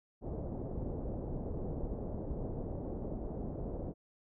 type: low-pass noise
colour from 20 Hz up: pink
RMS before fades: -39 dBFS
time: 0.21-3.94 s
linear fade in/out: 50 ms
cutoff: 620 Hz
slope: 24 dB/octave
effects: none